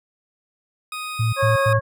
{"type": "tone", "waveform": "20% pulse", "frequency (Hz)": 1247, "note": "D#6", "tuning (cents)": 3, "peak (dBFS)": -23, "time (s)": [0.92, 1.73], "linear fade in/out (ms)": 2}
{"type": "tone bursts", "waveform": "sine", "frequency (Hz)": 111.8, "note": "A2", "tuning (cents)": 28, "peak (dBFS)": -17, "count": 3, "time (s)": [1.19, 1.796], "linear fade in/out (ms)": 10, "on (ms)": 140, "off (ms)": 93}
{"type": "harmonic tone", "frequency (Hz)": 547, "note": "C#5", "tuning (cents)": -23, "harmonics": [1, 2, 3], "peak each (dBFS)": [-19, -22, -24], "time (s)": [1.36, 1.81], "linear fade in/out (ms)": 50}
{"effects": []}